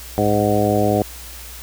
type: harmonic tone with a mistuned harmonic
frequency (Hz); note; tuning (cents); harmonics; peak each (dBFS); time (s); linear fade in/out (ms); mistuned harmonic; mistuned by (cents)
103.83; G#2; 0; 1 / 2 / 3 / 4 / 5 / 6 / 7; -22 / -22 / -22 / -22 / -22 / -22 / -22; 0.18-1.02; 0; 7; +32
effects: added 60 Hz sine -37 dBFS peak until 1.62 s + white hiss -37 dBFS RMS until 1.62 s